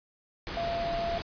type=tone in noise; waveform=sine; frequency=681 Hz; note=F5; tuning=44 cents flat; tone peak=-29 dBFS; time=0.57-1.18 s; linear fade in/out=0 ms; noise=pink; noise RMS=-36 dBFS; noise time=0.47-1.22 s; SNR=+4 dB; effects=resampled to 11025 Hz